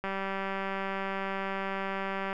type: click train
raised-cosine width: 0.5 ms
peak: -19 dBFS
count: 445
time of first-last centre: 0.04-2.329 s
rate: 194 Hz
effects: none